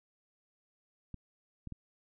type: clicks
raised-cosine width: 5 ms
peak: -30 dBFS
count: 3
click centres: 1.143 / 1.673 / 1.723 s
effects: none